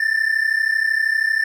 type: tone pair together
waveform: triangle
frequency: 1760 / 1792.8 Hz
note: A6 / A6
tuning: 0 / +32 cents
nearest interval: unison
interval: 32 cents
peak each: -18 / -17 dBFS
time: 0-1.44 s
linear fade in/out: 5 ms
effects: none